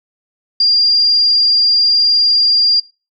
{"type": "tone", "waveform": "sine", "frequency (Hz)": 4793, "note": "D8", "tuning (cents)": 34, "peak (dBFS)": -8, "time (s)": [0.6, 2.8], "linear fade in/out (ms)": 5, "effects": ["noise-tail reverb RT60 0.3 s tail -22 dB re dry"]}